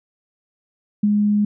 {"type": "tone with ADSR envelope", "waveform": "sine", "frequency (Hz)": 207.6, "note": "G#3", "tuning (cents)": 0, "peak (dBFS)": -12, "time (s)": [1.03, 1.45], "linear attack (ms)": 7, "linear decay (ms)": 32, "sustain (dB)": -2, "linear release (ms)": 5, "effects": []}